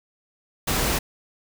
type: noise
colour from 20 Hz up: pink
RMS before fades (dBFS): -23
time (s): 0.67-0.99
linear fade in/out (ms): 10
effects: none